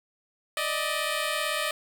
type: tone pair together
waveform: 10% pulse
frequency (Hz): 592.1 / 630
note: D5 / D#5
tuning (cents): +14 / +21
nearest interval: minor second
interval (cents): 107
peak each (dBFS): -21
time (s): 0.57-1.71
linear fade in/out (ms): 2
effects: 8-bit